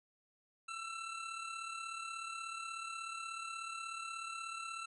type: tone with amplitude modulation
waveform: 25% pulse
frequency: 1338 Hz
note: E6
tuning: 25 cents sharp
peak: -36 dBFS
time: 0.68-4.86 s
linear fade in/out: 10 ms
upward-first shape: sine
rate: 36.5 Hz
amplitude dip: 50%
effects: resampled to 24000 Hz